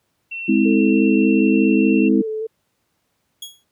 sine tone, 2706 Hz, E7, 45 cents sharp, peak -26 dBFS, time 0.31-2.09 s, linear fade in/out 10 ms
sine chord, Ab augmented, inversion none, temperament just, 207.7 / 259.6 / 324.5 Hz, Ab3 / C4 / E4, 0 / -13 / -27 cents, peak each -17 dBFS, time 0.48-2.22 s, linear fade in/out 10 ms
sine tone with vibrato, 440 Hz, A4, in tune, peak -22 dBFS, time 0.65-2.47 s, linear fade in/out 10 ms, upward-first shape square, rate 3.4 Hz, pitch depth 19 cents each way
sawtooth tone with exponential decay, 3328 Hz, G#7, 3 cents sharp, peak -24 dBFS, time 3.42-3.64 s, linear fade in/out 5 ms, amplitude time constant 47 ms
effects pink hiss -69 dBFS RMS until 3.71 s + high-pass 80 Hz 12 dB/octave

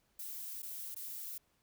violet noise with dropouts, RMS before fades -44 dBFS, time 0.19-1.38 s, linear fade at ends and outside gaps 5 ms, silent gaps 0.621-0.628 / 0.946-0.962 s, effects pink hiss -75 dBFS RMS until 1.62 s

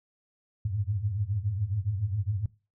sine tone cluster, 90.4 / 102.6 / 109.8 Hz, F#2 / G#2 / A2, -40 / -21 / -3 cents, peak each -34 / -29 / -33 dBFS, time 0.65-2.46 s, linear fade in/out 5 ms, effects noise-tail reverb RT60 0.3 s tail -21 dB re dry

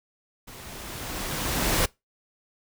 pink noise with level ramp, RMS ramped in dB -44 to -22 dBFS, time 0.47-1.86 s, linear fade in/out 10 ms, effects noise-tail reverb RT60 0.2 s tail -23 dB re dry

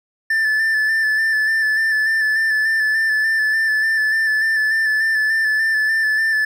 triangle tone with vibrato, 1760 Hz, A6, in tune, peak -13 dBFS, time 0.3-6.45 s, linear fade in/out 5 ms, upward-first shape square, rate 3.4 Hz, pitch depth 23 cents each way, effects none

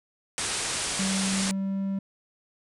white low-pass noise, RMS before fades -30 dBFS, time 0.38-1.51 s, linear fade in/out 0 ms, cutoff 10000 Hz, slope 96 dB/octave
triangle tone with pitch glide, 192.6 to 194.95 Hz, G3 to G3, -30 to -9 cents, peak -24 dBFS, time 0.99-1.99 s, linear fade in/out 5 ms, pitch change +21 cents, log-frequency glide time 1.31-1.81 s
effects none

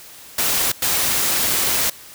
white noise bursts at uneven times, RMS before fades -19 dBFS, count 2, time 0.38-0.72 / 0.82-1.9 s, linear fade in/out 5 ms, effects white hiss -41 dBFS RMS until 2.14 s

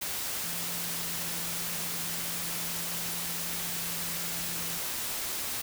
sine tone in noise, 170.5 Hz, F3, 41 cents flat, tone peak -44 dBFS, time 0.43-4.78 s, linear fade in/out 10 ms, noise white, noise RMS -34 dBFS, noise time 0.01-5.62 s, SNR -13 dB, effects none

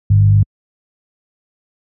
sine tone with frequency modulation, 101.9 Hz, G#2, 32 cents flat, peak -6 dBFS, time 0.1-0.43 s, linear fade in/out 5 ms, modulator 49 Hz, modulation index 0.52, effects high-pass 60 Hz 12 dB/octave

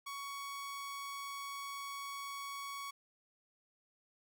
sawtooth tone, 1118 Hz, C#6, 14 cents sharp, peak -38 dBFS, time 0.06-2.91 s, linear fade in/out 10 ms, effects none

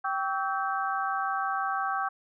harmonic tone with a mistuned harmonic, 260 Hz, C4, 11 cents flat, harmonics 3 / 4 / 5 / 6, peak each -31 / -32 / -33 / -34 dBFS, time 0.04-2.09 s, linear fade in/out 10 ms, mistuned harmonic 4, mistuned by +150 cents, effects none

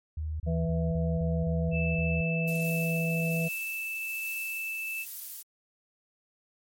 sine tone bursts, 77.78 Hz, D#2, in tune, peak -30 dBFS, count 8, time 0.17-2.213 s, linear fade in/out 5 ms, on 230 ms, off 29 ms
harmonic tone, 164.6 Hz, E3, 2 cents flat, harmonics 1 / 3 / 4, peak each -27 / -36 / -37 dBFS, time 0.46-3.49 s, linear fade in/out 20 ms
sine tone, 2637 Hz, E7, in tune, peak -32 dBFS, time 1.71-5.06 s, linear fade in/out 50 ms
violet noise with tremolo, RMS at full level -38 dBFS, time 2.47-5.43 s, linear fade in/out 10 ms, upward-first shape sine, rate 1.2 Hz, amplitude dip 40%
effects MP3 64 kbps

